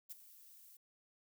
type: noise with ADSR envelope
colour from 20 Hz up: violet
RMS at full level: -45 dBFS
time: 0.09-0.77 s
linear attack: 25 ms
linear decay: 18 ms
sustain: -15 dB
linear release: 6 ms
effects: none